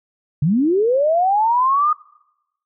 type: linear sweep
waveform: sine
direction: up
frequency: 132.7 to 1244.5 Hz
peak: -13 dBFS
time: 0.42-1.93 s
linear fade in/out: 5 ms
effects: noise-tail reverb RT60 0.9 s tail -24 dB re dry